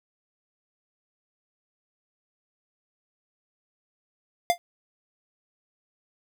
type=tone with exponential decay; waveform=square; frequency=698.5 Hz; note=F5; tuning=in tune; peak=-15 dBFS; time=4.5-4.58 s; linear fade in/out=0 ms; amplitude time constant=17 ms; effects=none